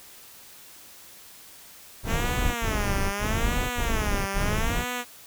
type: noise bursts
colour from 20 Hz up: brown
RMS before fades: -26 dBFS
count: 5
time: 2.03-4.85 s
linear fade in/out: 50 ms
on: 520 ms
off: 55 ms
type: tone with vibrato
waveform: 5% pulse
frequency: 220.2 Hz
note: A3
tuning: 2 cents sharp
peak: -17 dBFS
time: 2.06-5.05 s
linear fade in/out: 50 ms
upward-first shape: sine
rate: 0.79 Hz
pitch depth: 200 cents each way
effects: white hiss -48 dBFS RMS until 5.26 s